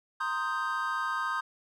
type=chord; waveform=triangle; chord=C minor seventh; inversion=third; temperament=equal; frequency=932.3 / 1046.5 / 1244.5 / 1568 Hz; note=Bb5 / C6 / Eb6 / G6; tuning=0 / 0 / 0 / 0 cents; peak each=-37 / -33 / -31 / -32 dBFS; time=0.2-1.41 s; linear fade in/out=10 ms; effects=none